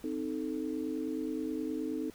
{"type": "chord", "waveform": "sine", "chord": "A diminished", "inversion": "first", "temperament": "equal", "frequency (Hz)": [261.6, 311.1, 440], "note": ["C4", "Eb4", "A4"], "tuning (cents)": [0, 0, 0], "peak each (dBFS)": [-37, -35, -40], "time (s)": [0.04, 2.1], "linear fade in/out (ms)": 2, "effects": ["pink hiss -57 dBFS RMS until 2.14 s"]}